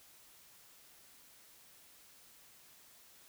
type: silence
effects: white hiss -61 dBFS RMS until 3.28 s